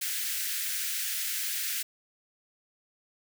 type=high-pass noise; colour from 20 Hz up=white; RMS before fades=-32 dBFS; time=0.01-1.83 s; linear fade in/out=10 ms; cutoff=1500 Hz; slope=48 dB/octave; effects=none